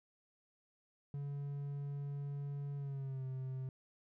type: tone with pitch glide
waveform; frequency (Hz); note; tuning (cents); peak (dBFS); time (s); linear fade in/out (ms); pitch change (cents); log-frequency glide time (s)
triangle; 142 to 130.97; C#3 to C3; +42 to +2; -37; 1.14-3.69; 2; -140; 2.76-3.25
effects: none